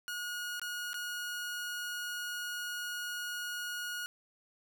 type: tone with dropouts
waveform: sawtooth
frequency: 1444 Hz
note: F#6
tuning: 43 cents flat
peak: -33 dBFS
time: 0.08-4.06 s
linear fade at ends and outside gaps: 0 ms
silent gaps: 0.596-0.616 / 0.932-0.942 s
effects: none